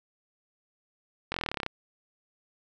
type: slowing click train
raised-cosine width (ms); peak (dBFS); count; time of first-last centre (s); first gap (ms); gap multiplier
0.3; -14; 14; 1.32-1.664; 22; 1.03
effects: none